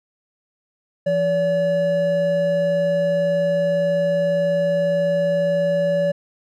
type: tone pair together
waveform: triangle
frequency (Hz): 170 / 571.8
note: F3 / D5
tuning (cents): -46 / -46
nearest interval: octave + major sixth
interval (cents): 2100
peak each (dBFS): -23 / -15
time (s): 1.06-6.12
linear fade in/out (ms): 10
effects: none